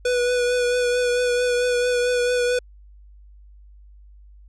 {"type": "tone with vibrato", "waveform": "square", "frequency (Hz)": 491.3, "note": "B4", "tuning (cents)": -9, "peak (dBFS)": -19, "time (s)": [0.05, 2.59], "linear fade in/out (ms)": 5, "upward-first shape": "triangle", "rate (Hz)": 4.5, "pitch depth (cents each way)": 24, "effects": ["added 50 Hz sine -44 dBFS peak until 4.48 s", "resampled to 22050 Hz"]}